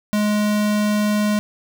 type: tone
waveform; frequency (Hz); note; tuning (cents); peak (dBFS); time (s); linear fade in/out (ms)
square; 209.5; G#3; +15; -17; 0.13-1.39; 0
effects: none